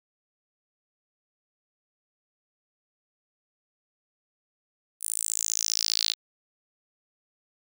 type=tone with high-pass filter sweep; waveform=sawtooth; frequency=55 Hz; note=A1; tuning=in tune; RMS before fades=-28 dBFS; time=5-6.15 s; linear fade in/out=50 ms; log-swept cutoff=10000 to 3900 Hz; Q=5; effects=none